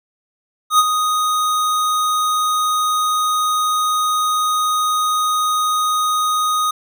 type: tone with ADSR envelope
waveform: square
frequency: 1244.5 Hz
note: D#6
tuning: in tune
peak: -8 dBFS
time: 0.7-6.71 s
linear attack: 88 ms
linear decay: 38 ms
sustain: -8 dB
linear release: 6 ms
effects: none

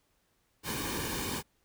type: noise with comb filter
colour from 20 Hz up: pink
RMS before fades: -35 dBFS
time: 0.63-1.43 s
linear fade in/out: 50 ms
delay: 1.5 ms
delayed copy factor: -0.7
effects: pink hiss -73 dBFS RMS until 1.64 s

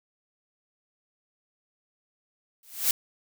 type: noise with exponential growth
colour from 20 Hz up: blue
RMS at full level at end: -19 dBFS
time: 2.63-2.91 s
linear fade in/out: 2 ms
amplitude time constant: 60 ms
effects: none

